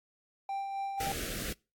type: tone with tremolo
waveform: triangle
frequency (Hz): 787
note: G5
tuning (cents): +7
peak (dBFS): -30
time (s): 0.49-1.12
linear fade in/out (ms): 2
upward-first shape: sine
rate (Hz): 3.8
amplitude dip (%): 35
type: band-stop noise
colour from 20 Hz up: pink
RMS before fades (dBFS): -37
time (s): 1-1.53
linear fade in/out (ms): 5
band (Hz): 660 to 1300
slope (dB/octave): 48
effects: noise-tail reverb RT60 0.3 s tail -26 dB re dry + AAC 64 kbps